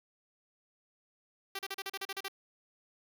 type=tone bursts; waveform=5% pulse; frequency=390 Hz; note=G4; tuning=9 cents flat; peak=-25 dBFS; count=10; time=1.55-2.283 s; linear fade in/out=5 ms; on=40 ms; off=37 ms; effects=none